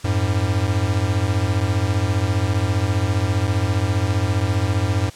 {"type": "beating tone pair", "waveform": "square", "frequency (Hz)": [91.6, 106.6], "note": ["F#2", "G#2"], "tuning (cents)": [-17, 46], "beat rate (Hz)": 15, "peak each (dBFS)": -21, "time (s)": [0.04, 5.1], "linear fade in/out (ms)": 10, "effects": ["white hiss -43 dBFS RMS until 5.15 s", "low-pass 8000 Hz 12 dB/octave"]}